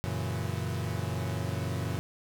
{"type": "chord", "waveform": "40% pulse", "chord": "F# dominant seventh", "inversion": "none", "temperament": "equal", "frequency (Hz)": [92.5, 116.54, 138.59, 164.81], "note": ["F#2", "A#2", "C#3", "E3"], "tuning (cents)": [0, 0, 0, 0], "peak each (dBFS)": [-34, -34, -37, -37], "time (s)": [0.04, 1.99], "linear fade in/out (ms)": 0, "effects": []}